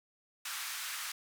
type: band-pass noise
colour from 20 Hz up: pink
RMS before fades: -40 dBFS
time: 0.45-1.12 s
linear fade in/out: 5 ms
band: 1200 to 16000 Hz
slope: 24 dB/octave
effects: none